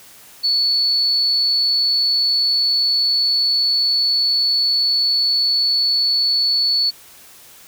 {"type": "tone", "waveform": "sine", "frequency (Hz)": 4435, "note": "C#8", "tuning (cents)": 0, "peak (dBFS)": -14, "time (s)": [0.43, 6.91], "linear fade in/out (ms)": 20, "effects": ["white hiss -44 dBFS RMS until 7.67 s"]}